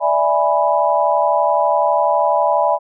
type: chord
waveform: sine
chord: E dominant seventh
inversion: third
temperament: equal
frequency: 587.3 / 659.3 / 830.6 / 987.8 Hz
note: D5 / E5 / G#5 / B5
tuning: 0 / 0 / 0 / 0 cents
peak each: -18 dBFS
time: 0-2.79 s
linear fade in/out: 50 ms
effects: none